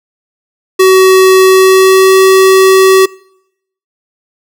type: tone with pitch glide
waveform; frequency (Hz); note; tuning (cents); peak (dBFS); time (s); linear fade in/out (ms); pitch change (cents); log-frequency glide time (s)
square; 376.9 to 380.6; F#4 to F#4; +32 to +49; -3; 0.79-3.06; 10; +17; 1.39-2.17
effects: noise-tail reverb RT60 0.8 s tail -25 dB re dry